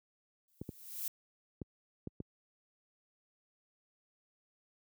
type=noise with exponential growth; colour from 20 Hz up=violet; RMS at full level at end=-36 dBFS; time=0.48-1.08 s; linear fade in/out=1 ms; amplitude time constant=130 ms
type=clicks; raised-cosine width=3 ms; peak=-27 dBFS; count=5; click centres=0.615 / 0.691 / 1.617 / 2.073 / 2.203 s
effects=high-pass 80 Hz 12 dB/octave